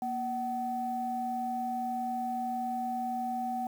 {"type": "tone pair together", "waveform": "sine", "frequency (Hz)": [237.7, 754.7], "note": ["A#3", "F#5"], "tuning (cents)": [34, 34], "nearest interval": "octave + minor sixth", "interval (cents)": 2000, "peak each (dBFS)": [-36, -31], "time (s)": [0.02, 3.67], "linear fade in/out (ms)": 2, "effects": ["tanh soft clip ceiling -23 dBFS", "9-bit"]}